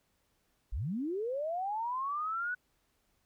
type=linear sweep; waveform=sine; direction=up; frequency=34.94 to 1495 Hz; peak=-32 dBFS; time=0.72-2.55 s; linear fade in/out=10 ms; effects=pink hiss -75 dBFS RMS until 3.25 s